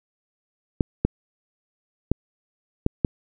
clicks, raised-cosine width 3 ms, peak -5 dBFS, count 5, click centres 0.808 / 1.05 / 2.116 / 2.864 / 3.048 s, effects none

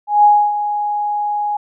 sine tone with ADSR envelope, 830.6 Hz, G#5, in tune, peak -5 dBFS, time 0.07-1.57 s, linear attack 170 ms, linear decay 280 ms, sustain -11 dB, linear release 5 ms, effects none

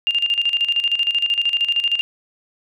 sine tone with tremolo, 2803 Hz, F7, 6 cents sharp, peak -14 dBFS, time 0.07-2.01 s, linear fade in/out 0 ms, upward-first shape square, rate 13 Hz, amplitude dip 70%, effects none

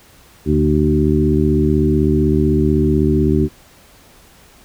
harmonic tone with a mistuned harmonic, 75.9 Hz, D#2, 42 cents flat, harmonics 1 / 2 / 3 / 4 / 5, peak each -18 / -18 / -18 / -18 / -18 dBFS, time 0.45-3.49 s, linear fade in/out 50 ms, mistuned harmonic 2, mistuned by -36 cents, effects pink hiss -47 dBFS RMS until 4.64 s

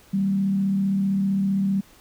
sine tone with frequency modulation, 195.1 Hz, G3, 8 cents flat, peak -19 dBFS, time 0.13-1.81 s, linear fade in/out 10 ms, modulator 35.4 Hz, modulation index 0.34, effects pink hiss -53 dBFS RMS until 2 s

